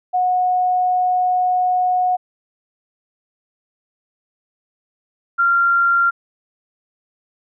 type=tone pair in turn; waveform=sine; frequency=730 / 1383.6 Hz; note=F#5 / F6; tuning=-24 / -17 cents; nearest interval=major seventh; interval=1107 cents; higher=second; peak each=-14 / -12 dBFS; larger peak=second; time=0.13-2.17 / 5.38-6.11 s; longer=first; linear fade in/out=20 ms; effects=none